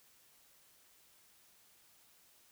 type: silence
effects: white hiss -66 dBFS RMS until 2.51 s